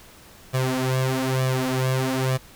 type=tone with flanger; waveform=sawtooth; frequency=130.2 Hz; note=C3; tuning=8 cents flat; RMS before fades=-23 dBFS; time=0.53-2.38 s; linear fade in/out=20 ms; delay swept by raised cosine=1.7 to 5.9 ms; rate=1.1 Hz; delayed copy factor=+0.85; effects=pink hiss -48 dBFS RMS until 2.55 s